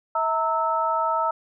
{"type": "tone cluster", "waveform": "sine", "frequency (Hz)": [648, 917, 1306], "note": ["E5", "A#5", "E6"], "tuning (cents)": [-30, -29, -17], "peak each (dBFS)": [-27, -24, -24], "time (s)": [0.15, 1.31], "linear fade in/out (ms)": 5, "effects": []}